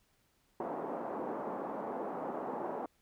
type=band-pass noise; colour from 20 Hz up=white; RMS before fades=-39 dBFS; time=0.6-2.86 s; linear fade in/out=2 ms; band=210 to 900 Hz; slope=24 dB/octave; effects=pink hiss -73 dBFS RMS until 3.01 s